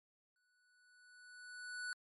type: tone with exponential growth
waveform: square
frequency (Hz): 1480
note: F#6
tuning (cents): 0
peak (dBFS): -40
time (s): 0.36-1.93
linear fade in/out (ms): 1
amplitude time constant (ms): 340
effects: MP3 48 kbps